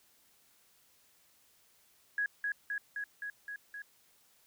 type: tone with echo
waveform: sine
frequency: 1664 Hz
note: G#6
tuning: 3 cents sharp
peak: -29 dBFS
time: 2.18-2.26 s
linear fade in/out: 2 ms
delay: 260 ms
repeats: 6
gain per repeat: -2 dB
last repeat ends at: 3.82 s
effects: white hiss -67 dBFS RMS until 4.46 s